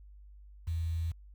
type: tone with quantisation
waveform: sine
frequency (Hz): 82.41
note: E2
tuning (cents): 0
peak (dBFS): -30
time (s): 0.67-1.12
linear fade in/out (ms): 10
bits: 9
effects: added 50 Hz sine -50 dBFS peak until 1.34 s